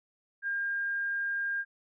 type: tone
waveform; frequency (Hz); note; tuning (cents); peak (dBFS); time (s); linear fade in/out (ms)
sine; 1608; G6; +44; -29; 0.42-1.65; 50
effects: none